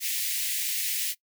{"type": "high-pass noise", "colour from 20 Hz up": "white", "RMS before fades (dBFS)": -29, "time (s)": [0, 1.15], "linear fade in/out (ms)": 50, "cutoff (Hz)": 1900, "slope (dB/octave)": 48, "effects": ["noise-tail reverb RT60 0.1 s tail -21 dB re dry"]}